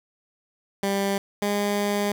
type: tone pair in turn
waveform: 15% pulse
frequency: 197.9 / 204.3 Hz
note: G3 / G#3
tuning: +17 / -28 cents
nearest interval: minor second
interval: 55 cents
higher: second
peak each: -16 dBFS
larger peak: neither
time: 0.83-1.18 / 1.42-2.12 s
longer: second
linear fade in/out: 2 ms
effects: none